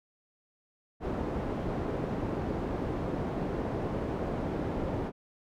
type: low-pass noise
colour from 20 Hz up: white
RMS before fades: -33 dBFS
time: 1-5.12 s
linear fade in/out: 50 ms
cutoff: 460 Hz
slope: 12 dB/octave
effects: none